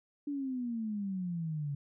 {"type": "exponential sweep", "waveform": "sine", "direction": "down", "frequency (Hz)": [292.8, 140], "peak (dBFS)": -33, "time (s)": [0.27, 1.75], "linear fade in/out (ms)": 5, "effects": []}